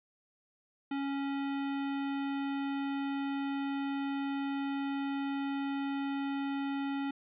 square tone, 277.2 Hz, C#4, in tune, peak -33 dBFS, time 0.91-7.11 s, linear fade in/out 5 ms, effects resampled to 8000 Hz

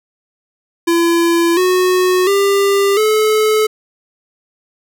square tone with pitch steps, 338.4 / 366.9 / 397.8 / 431.3 Hz, E4 / F#4 / G4 / A4, +45 / -15 / +25 / -35 cents, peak -11 dBFS, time 0.87-3.67 s, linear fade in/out 10 ms, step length 700 ms, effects none

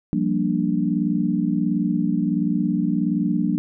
sine chord, G minor seventh, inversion third, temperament equal, 174.61 / 196 / 233.1 / 293.7 Hz, F3 / G3 / Bb3 / D4, 0 / 0 / 0 / 0 cents, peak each -24 dBFS, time 0.13-3.58 s, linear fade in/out 0 ms, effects none

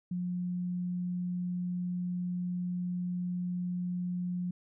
sine tone, 178.6 Hz, F3, 39 cents sharp, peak -31 dBFS, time 0.11-4.51 s, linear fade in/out 5 ms, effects none

